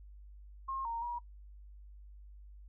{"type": "tone with pitch steps", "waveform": "sine", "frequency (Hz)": [1071, 926, 956], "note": ["C6", "A#5", "A#5"], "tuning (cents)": [40, -12, 43], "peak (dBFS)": -35, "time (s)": [0.68, 1.19], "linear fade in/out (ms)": 10, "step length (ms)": 170, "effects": ["noise-tail reverb RT60 0.1 s tail -21 dB re dry", "added 50 Hz sine -50 dBFS peak until 2.68 s"]}